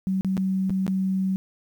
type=tone with dropouts; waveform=sine; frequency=190 Hz; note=F#3; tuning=46 cents sharp; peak=-21 dBFS; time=0.07-1.36 s; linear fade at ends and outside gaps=0 ms; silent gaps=0.21-0.247 / 0.369-0.377 / 0.696-0.704 / 0.866-0.879 s; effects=9-bit